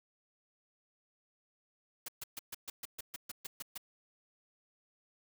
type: noise bursts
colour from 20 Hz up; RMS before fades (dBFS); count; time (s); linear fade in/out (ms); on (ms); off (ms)
white; -42; 12; 2.06-3.778; 5; 24; 130
effects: none